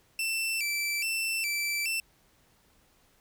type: tone with vibrato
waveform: sawtooth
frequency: 2496 Hz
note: D#7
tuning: 5 cents sharp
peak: -25 dBFS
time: 0.19-2 s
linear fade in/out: 2 ms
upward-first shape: square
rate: 1.2 Hz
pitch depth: 120 cents each way
effects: pink hiss -65 dBFS RMS until 3.2 s

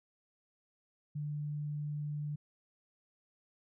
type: tone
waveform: sine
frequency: 148.1 Hz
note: D3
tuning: 15 cents sharp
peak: -35 dBFS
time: 1.15-2.36 s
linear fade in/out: 10 ms
effects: none

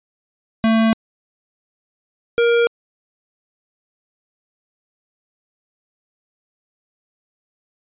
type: tone pair in turn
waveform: square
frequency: 223.7 / 469.9 Hz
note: A3 / A#4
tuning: +29 / +14 cents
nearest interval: octave + minor second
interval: 1285 cents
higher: second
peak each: -13 / -13 dBFS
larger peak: neither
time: 0.64-0.93 / 2.38-2.67 s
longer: neither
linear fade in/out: 0 ms
effects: resampled to 8000 Hz

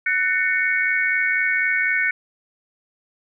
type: tone cluster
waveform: sine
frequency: 1497 / 1809 / 2141 / 2225 Hz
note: F#6 / A6 / C7 / C#7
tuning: +20 / +48 / +39 / +6 cents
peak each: -22 / -24 / -30 / -21 dBFS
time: 0.06-2.11 s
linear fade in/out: 5 ms
effects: none

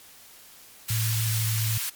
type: high-pass noise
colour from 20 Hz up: white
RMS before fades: -30 dBFS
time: 0.88-1.9 s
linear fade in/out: 10 ms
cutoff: 1400 Hz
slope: 12 dB/octave
type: tone with pitch glide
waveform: sine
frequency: 111.7 to 110.67 Hz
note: A2 to A2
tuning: +27 to +11 cents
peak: -24 dBFS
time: 0.9-1.78 s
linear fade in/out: 5 ms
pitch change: -16 cents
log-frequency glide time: 1.12-1.55 s
effects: white hiss -50 dBFS RMS until 1.95 s + MP3 96 kbps

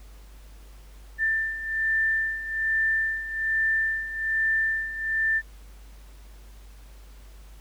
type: beating tone pair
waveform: sine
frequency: 1780 / 1781.2 Hz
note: A6 / A6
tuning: +20 / +21 cents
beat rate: 1.2 Hz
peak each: -29 / -24 dBFS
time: 1.18-5.42 s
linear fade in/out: 50 ms
effects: added 50 Hz sine -44 dBFS peak until 7.6 s + pink hiss -56 dBFS RMS until 7.6 s

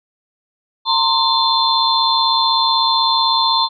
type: tone cluster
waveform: sine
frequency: 913 / 1049 / 3543 / 4137 Hz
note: A#5 / C6 / A7 / C8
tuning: -36 / +4 / +11 / -20 cents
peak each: -18 dBFS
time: 0.85-3.69 s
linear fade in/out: 50 ms
effects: none

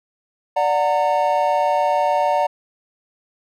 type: chord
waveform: triangle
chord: D augmented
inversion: none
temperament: just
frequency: 587.3 / 734.2 / 917.7 Hz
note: D5 / F#5 / A#5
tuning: 0 / -14 / -27 cents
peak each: -18 dBFS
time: 0.56-2.47 s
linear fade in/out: 10 ms
effects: none

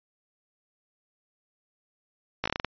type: slowing click train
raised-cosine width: 0.3 ms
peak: -11 dBFS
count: 8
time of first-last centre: 2.44-2.647 s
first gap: 16 ms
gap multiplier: 1.2
effects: resampled to 11025 Hz

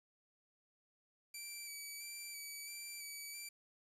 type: tone with vibrato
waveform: 10% pulse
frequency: 2314 Hz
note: D7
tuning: 26 cents flat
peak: -37 dBFS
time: 1.34-3.49 s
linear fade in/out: 5 ms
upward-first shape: square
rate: 1.5 Hz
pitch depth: 20 cents each way
effects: resampled to 32000 Hz + 11-bit

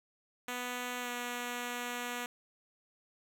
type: tone with pitch glide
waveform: 5% pulse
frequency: 246.9 to 243.5 Hz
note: B3 to B3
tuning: 0 to -24 cents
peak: -25 dBFS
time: 0.48-2.26 s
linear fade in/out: 2 ms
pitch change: -24 cents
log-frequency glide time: 1-1.09 s
effects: none

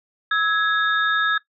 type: tone cluster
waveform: sine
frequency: 1298 / 1667 / 3670 Hz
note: E6 / G#6 / A#7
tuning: -27 / +6 / -28 cents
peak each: -22 / -19 / -27 dBFS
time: 0.31-1.38 s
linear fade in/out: 5 ms
effects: noise-tail reverb RT60 0.1 s tail -17 dB re dry

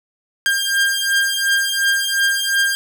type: beating tone pair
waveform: sawtooth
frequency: 1600 / 1602.8 Hz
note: G6 / G6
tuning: +35 / +38 cents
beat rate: 2.8 Hz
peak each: -15 dBFS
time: 0.46-2.75 s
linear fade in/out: 0 ms
effects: none

